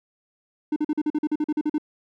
triangle tone bursts, 302.5 Hz, D#4, 49 cents flat, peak -18 dBFS, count 13, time 0.72-1.782 s, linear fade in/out 5 ms, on 42 ms, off 43 ms, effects none

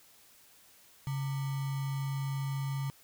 sine tone with sample-and-hold, 137.3 Hz, C#3, 16 cents flat, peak -31 dBFS, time 1.07-2.9 s, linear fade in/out 0 ms, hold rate 1050 Hz, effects white hiss -60 dBFS RMS until 3.03 s

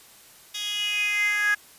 10% pulse tone with high-pass filter sweep, 415.3 Hz, G#4, in tune, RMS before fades -25 dBFS, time 0.54-1.55 s, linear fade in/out 10 ms, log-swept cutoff 3700 to 1600 Hz, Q 7.8, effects white hiss -51 dBFS RMS until 1.78 s + resampled to 32000 Hz

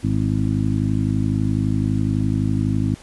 harmonic tone with a mistuned harmonic, 51.91 Hz, G#1, in tune, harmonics 1 / 2 / 3 / 4 / 5 / 6, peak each -29 / -21 / -24 / -25 / -24 / -29 dBFS, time 0.03-2.95 s, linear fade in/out 10 ms, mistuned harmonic 6, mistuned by +36 cents, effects pink hiss -45 dBFS RMS until 3.02 s + resampled to 24000 Hz

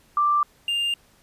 sine / triangle tone pair in turn, 1178 / 2802 Hz, D6 / F7, +5 / +5 cents, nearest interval octave + minor third, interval 1500 cents, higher second, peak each -17 / -20 dBFS, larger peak first, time 0.17-0.43 / 0.68-0.94 s, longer neither, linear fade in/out 2 ms, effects pink hiss -58 dBFS RMS until 1.22 s + resampled to 32000 Hz

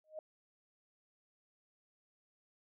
sine tone with exponential growth, 622.3 Hz, D#5, in tune, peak -38 dBFS, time 0.04-0.19 s, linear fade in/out 2 ms, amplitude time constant 31 ms, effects none

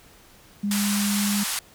sine tone, 203.7 Hz, G#3, 33 cents flat, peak -22 dBFS, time 0.63-1.44 s, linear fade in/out 10 ms
white band-pass noise, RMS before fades -28 dBFS, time 0.71-1.59 s, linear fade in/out 2 ms, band 740 to 12000 Hz, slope 24 dB/octave
effects pink hiss -52 dBFS RMS until 1.74 s

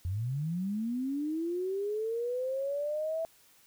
sine linear sweep, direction up, 83.8 to 659.3 Hz, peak -30 dBFS, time 0.05-3.25 s, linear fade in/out 0 ms, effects white hiss -62 dBFS RMS until 3.66 s

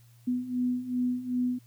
sine beating tone pair, 246.9 / 249.5 Hz, B3 / B3, 0 / +18 cents, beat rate 2.6 Hz, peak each -32 / -28 dBFS, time 0.27-1.59 s, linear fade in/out 10 ms, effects added 118 Hz sine -54 dBFS peak until 1.66 s + white hiss -65 dBFS RMS until 1.66 s

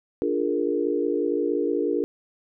sine chord, Bb dominant seventh, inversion first, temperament equal, 293.7 / 349.2 / 415.3 / 466.2 Hz, D4 / F4 / Ab4 / Bb4, 0 / 0 / 0 / 0 cents, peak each -27 dBFS, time 0.22-2.04 s, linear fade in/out 0 ms, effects none

